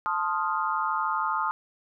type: chord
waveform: sine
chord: F dominant seventh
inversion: first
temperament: equal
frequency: 880 / 1046.5 / 1244.5 / 1396.9 Hz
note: A5 / C6 / Eb6 / F6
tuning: 0 / 0 / 0 / 0 cents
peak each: -30 / -31 / -28 / -33 dBFS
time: 0.06-1.51 s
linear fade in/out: 0 ms
effects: none